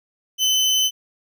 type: tone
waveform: 30% pulse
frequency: 3039 Hz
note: F#7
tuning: 46 cents sharp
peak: -13 dBFS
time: 0.38-0.91 s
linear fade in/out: 50 ms
effects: none